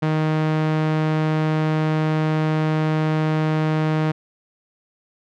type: tone with low-pass filter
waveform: sawtooth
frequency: 155.9 Hz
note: D#3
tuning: 4 cents sharp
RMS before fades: -20 dBFS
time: 0.02-4.12 s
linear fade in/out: 10 ms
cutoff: 2800 Hz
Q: 0.59
effects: none